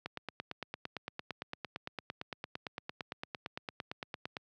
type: click train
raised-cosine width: 0.3 ms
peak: -22 dBFS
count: 39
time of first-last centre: 0.06-4.368 s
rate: 8.82 Hz
effects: high-pass 100 Hz 12 dB/octave